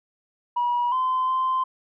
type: tone with pitch steps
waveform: sine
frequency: 966 / 1029 / 1038 Hz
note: B5 / C6 / C6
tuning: -39 / -29 / -14 cents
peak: -19 dBFS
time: 0.56-1.64 s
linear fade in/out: 10 ms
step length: 360 ms
effects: tanh soft clip ceiling -17 dBFS